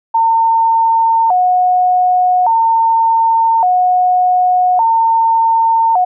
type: tone with vibrato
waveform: sine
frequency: 813 Hz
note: G#5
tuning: 37 cents flat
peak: -8 dBFS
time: 0.14-6.05 s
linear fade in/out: 10 ms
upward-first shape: square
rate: 0.43 Hz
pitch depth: 190 cents each way
effects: none